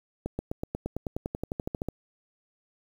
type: accelerating click train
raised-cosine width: 2 ms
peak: -17 dBFS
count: 18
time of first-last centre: 0.26-1.886 s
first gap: 130 ms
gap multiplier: 0.96
effects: 8-bit